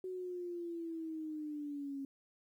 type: linear sweep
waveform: sine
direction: down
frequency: 373.2 to 272.1 Hz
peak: -39 dBFS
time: 0.04-2.05 s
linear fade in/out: 2 ms
effects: 12-bit